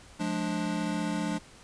square chord, D diminished, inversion first, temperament just, 176.2 / 211.4 / 293.7 Hz, F3 / Ab3 / D4, +16 / +31 / 0 cents, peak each -34 dBFS, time 0.19-1.39 s, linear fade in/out 20 ms, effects pink hiss -53 dBFS RMS until 1.63 s + resampled to 22050 Hz

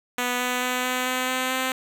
5% pulse tone with pitch steps, 246.9 / 248.9 / 250.9 / 253 / 255 / 257.1 / 259.2 Hz, B3 / B3 / B3 / B3 / C4 / C4 / C4, 0 / +14 / +28 / +42 / -44 / -30 / -16 cents, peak -12 dBFS, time 0.18-1.72 s, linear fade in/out 2 ms, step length 220 ms, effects none

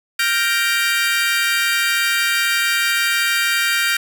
30% pulse chord, G minor seventh, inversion third, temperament equal, 1396.9 / 1568 / 1864.7 / 2349 Hz, F6 / G6 / Bb6 / D7, 0 / 0 / 0 / 0 cents, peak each -19 dBFS, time 0.19-3.97 s, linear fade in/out 5 ms, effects none

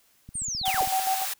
click train, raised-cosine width 5 ms, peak -30 dBFS, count 10, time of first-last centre 0.29-0.874 s, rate 15.4 Hz
sine linear sweep, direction down, 9180 to 152.4 Hz, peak -28 dBFS, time 0.34-0.84 s, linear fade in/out 20 ms
sine tone with tremolo, 764 Hz, G5, 45 cents flat, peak -22 dBFS, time 0.63-1.26 s, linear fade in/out 50 ms, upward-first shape square, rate 6.8 Hz, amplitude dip 60%
white high-pass noise, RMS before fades -31 dBFS, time 0.65-1.34 s, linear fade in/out 10 ms, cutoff 620 Hz, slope 24 dB/octave
effects white hiss -63 dBFS RMS until 1.39 s

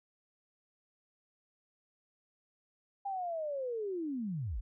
sine linear sweep, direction down, 807 to 35 Hz, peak -34 dBFS, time 3.05-4.61 s, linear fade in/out 10 ms, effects none

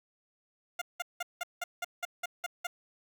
15% pulse tone bursts, 703 Hz, F5, 11 cents sharp, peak -26 dBFS, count 10, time 0.79-2.67 s, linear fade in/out 5 ms, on 26 ms, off 180 ms, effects none

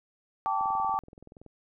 sine chord, G suspended second, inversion none, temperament equal with one note detuned, 784 / 880 / 1157.1 Hz, G5 / A5 / D6, 0 / 0 / -26 cents, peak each -30 dBFS, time 0.46-0.99 s, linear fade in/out 0 ms
click train, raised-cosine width 2 ms, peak -35 dBFS, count 19, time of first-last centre 0.61-1.463 s, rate 21.1 Hz
effects none

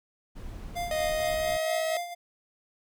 brown noise, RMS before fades -40 dBFS, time 0.35-1.58 s, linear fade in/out 20 ms
square tone with tremolo, 698.5 Hz, F5, in tune, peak -30 dBFS, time 0.75-2.15 s, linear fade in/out 20 ms, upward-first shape sine, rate 4.3 Hz, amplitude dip 65%
45% pulse tone with pitch glide, 622.3 to 640.5 Hz, D#5 to E5, 0 to -50 cents, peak -27 dBFS, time 0.91-1.97 s, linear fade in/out 2 ms, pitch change +50 cents, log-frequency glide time 1.08-1.8 s
effects none

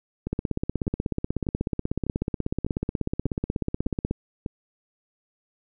two click trains, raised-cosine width 3 ms, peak -16 / -12 dBFS, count 8 / 63, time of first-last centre 0.27-4.462 / 0.33-4.11 s, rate 1.67 / 16.4 Hz, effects none

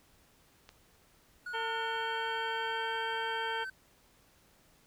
click, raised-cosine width 0.2 ms, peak -32 dBFS, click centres 0.691 s
triangle tone with pitch glide, 1454 to 1537.8 Hz, F#6 to G6, -31 to -34 cents, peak -36 dBFS, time 1.46-3.7 s, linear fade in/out 5 ms, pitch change +97 cents, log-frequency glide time 1.63-2.93 s
harmonic tone, 451.5 Hz, A4, 45 cents sharp, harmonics 1 / 2 / 3 / 4 / 5 / 6 / 7, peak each -40 / -36 / -46 / -45 / -46 / -50 / -41 dBFS, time 1.53-3.65 s, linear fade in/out 20 ms
effects pink hiss -65 dBFS RMS until 4.86 s

